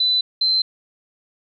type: tone pair in turn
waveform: sine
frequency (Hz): 4000 / 4093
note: B7 / C8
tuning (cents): +21 / -39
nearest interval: unison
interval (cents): 40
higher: second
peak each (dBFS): -15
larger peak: neither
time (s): 0-0.21 / 0.41-0.62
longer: neither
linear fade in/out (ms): 5
effects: none